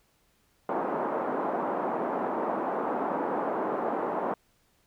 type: band-pass noise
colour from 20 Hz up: white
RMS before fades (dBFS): -30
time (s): 0.69-4.34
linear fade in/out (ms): 2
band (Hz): 220 to 1000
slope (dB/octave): 24
effects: pink hiss -68 dBFS RMS until 4.86 s